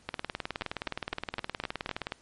two click trains, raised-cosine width 0.3 ms, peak -16 / -16 dBFS, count 40 / 6, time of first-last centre 0.09-2.121 / 0.62-1.892 s, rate 19.2 / 3.93 Hz, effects pink hiss -61 dBFS RMS until 2.21 s + MP3 48 kbps

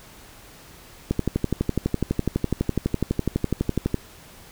click train, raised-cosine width 3 ms, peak -8 dBFS, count 35, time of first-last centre 1.11-3.943 s, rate 12 Hz, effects pink hiss -47 dBFS RMS until 4.51 s

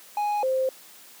triangle / sine tone pair in turn, 830.6 / 523.2 Hz, G#5 / C5, 0 / 0 cents, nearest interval minor sixth, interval 800 cents, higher first, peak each -21 dBFS, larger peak neither, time 0.17-0.43 / 0.43-0.69 s, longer neither, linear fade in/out 2 ms, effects white hiss -49 dBFS RMS until 1.2 s + high-pass 200 Hz 12 dB/octave

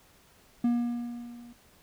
triangle tone with level ramp, 238.8 Hz, A#3, 42 cents sharp, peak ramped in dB -19 to -45 dBFS, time 0.64-1.53 s, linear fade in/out 5 ms, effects pink hiss -60 dBFS RMS until 1.82 s

